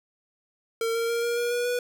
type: tone with pitch steps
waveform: square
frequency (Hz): 456.3 / 461.6 / 467 / 472.4 / 477.9 / 483.4 / 489.1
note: A#4 / A#4 / A#4 / A#4 / A#4 / B4 / B4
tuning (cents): -37 / -17 / +3 / +23 / +43 / -37 / -17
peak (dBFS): -25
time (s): 0.81-1.79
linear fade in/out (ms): 2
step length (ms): 140
effects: none